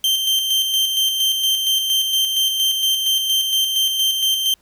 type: tone with tremolo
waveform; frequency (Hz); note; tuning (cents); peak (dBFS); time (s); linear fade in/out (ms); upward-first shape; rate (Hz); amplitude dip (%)
40% pulse; 3136; G7; 0; -14; 0.04-4.54; 2; square; 4.3; 40
effects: pink hiss -59 dBFS RMS until 4.61 s